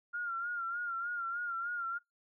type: tone with vibrato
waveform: sine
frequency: 1396.9 Hz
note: F6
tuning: in tune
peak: -34 dBFS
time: 0.13-1.99 s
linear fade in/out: 20 ms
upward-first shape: sine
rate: 3.3 Hz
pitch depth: 58 cents each way
effects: noise-tail reverb RT60 0.2 s tail -26 dB re dry